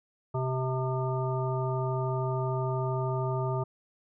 harmonic tone with a mistuned harmonic, 129.5 Hz, C3, 17 cents flat, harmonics 1 / 3 / 5 / 7 / 9, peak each -29 / -34 / -36 / -37 / -39 dBFS, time 0.34-3.64 s, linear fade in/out 10 ms, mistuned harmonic 9, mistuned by +56 cents, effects none

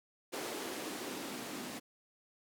blue noise with band-pass filter sweep, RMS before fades -42 dBFS, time 0.32-1.8 s, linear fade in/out 20 ms, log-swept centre 360 to 240 Hz, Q 2.3, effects none

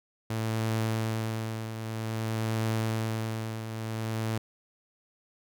sawtooth tone with tremolo, 111.3 Hz, A2, 20 cents sharp, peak -22 dBFS, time 0.3-4.38 s, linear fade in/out 5 ms, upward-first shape triangle, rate 0.52 Hz, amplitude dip 65%, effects none

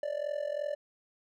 triangle tone with amplitude modulation, 587.3 Hz, D5, in tune, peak -26 dBFS, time 0.03-0.75 s, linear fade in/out 2 ms, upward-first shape sine, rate 42.9 Hz, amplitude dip 85%, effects none

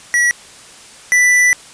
square tone pair in turn, 1933 / 1979.3 Hz, B6 / B6, -38 / +3 cents, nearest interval unison, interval 41 cents, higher second, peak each -11 / -9 dBFS, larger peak second, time 0.14-0.31 / 1.12-1.53 s, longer second, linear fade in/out 0 ms, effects white hiss -39 dBFS RMS until 1.73 s + resampled to 22050 Hz

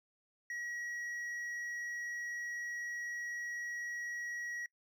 sine tone with hard clipping, 1912 Hz, A#6, 43 cents sharp, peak -40 dBFS, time 0.5-4.66 s, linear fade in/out 2 ms, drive 5 dB, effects noise-tail reverb RT60 0.1 s tail -25 dB re dry

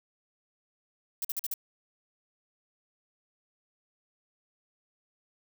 violet noise bursts, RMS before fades -32 dBFS, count 5, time 1.22-1.539 s, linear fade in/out 2 ms, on 27 ms, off 46 ms, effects none

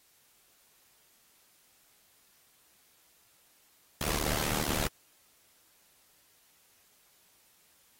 pink noise with amplitude modulation, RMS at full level -28 dBFS, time 4.01-4.87 s, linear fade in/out 2 ms, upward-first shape sine, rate 75 Hz, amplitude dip 95%, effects white hiss -65 dBFS RMS until 7.99 s + AAC 48 kbps

